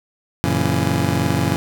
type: chord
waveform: 25% pulse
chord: F# dominant seventh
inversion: none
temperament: just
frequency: 92.5 / 115.62 / 138.75 / 166.5 Hz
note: F#2 / A#2 / C#3 / E3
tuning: 0 / -14 / +2 / +18 cents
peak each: -19 dBFS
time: 0.44-1.56 s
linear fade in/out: 0 ms
effects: none